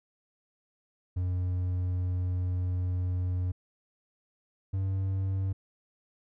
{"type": "tone pair in turn", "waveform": "triangle", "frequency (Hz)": [90.5, 95.88], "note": ["F#2", "G2"], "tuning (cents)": [-38, -38], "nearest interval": "minor second", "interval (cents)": 100, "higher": "second", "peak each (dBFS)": -25, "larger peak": "neither", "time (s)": [[1.16, 3.52], [4.73, 5.53]], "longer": "first", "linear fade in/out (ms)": 10, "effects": []}